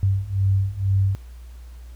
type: beating tone pair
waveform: sine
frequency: 96.1 / 98.2 Hz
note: G2 / G2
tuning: -34 / +4 cents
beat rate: 2.1 Hz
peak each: -22 / -20 dBFS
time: 0.03-1.15 s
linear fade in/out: 0 ms
effects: added 60 Hz sine -37 dBFS peak until 1.95 s + pink hiss -56 dBFS RMS until 1.95 s